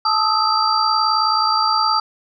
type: tone cluster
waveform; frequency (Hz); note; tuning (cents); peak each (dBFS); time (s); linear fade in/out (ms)
sine; 871 / 1245 / 1304 / 4697; A5 / D#6 / E6 / D8; -18 / +1 / -19 / -1; -20; 0.05-2; 5
effects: none